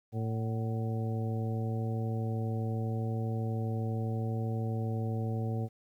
harmonic tone with a mistuned harmonic, 112.4 Hz, A2, 37 cents sharp, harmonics 1 / 2 / 3 / 4 / 5 / 7, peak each -31 / -38 / -44 / -42 / -46 / -45 dBFS, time 0.12-5.69 s, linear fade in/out 50 ms, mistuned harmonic 7, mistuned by -73 cents, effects 11-bit

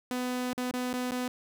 sawtooth tone with dropouts, 250 Hz, B3, 21 cents sharp, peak -26 dBFS, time 0.11-1.28 s, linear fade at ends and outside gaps 1 ms, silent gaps 0.532-0.578 / 0.712-0.738 / 0.93-0.938 / 1.109-1.119 s, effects none

